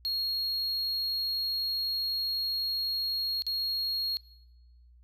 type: tone with dropouts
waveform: triangle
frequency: 4288 Hz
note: C8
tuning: 42 cents sharp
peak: -27 dBFS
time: 0.05-4.17 s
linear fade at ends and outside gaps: 0 ms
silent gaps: 3.421-3.466 s
effects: noise-tail reverb RT60 1.0 s tail -22 dB re dry + added 60 Hz sine -54 dBFS peak until 5.03 s